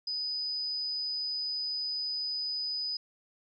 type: tone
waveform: sine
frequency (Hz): 4986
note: D#8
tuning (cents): +3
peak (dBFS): -31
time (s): 0.07-2.97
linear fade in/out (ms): 5
effects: none